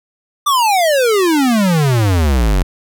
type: exponential sweep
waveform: square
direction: down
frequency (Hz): 1200 to 42.63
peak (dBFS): -11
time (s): 0.46-2.63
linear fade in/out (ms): 10
effects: none